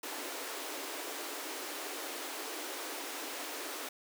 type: high-pass noise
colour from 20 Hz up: pink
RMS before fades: -41 dBFS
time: 0.03-3.89 s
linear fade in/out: 5 ms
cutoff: 270 Hz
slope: 96 dB/octave
effects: none